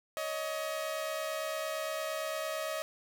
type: tone pair together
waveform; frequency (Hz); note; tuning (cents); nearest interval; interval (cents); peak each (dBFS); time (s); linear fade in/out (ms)
sawtooth; 562 / 630.8; C#5 / D#5; +24 / +24; major second; 200; -36 / -31; 0.17-2.82; 0
effects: none